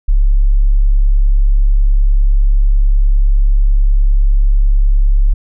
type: tone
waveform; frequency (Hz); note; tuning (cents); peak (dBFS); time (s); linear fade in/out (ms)
sine; 34.74; C#1; +5; -6; 0.08-5.34; 10
effects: none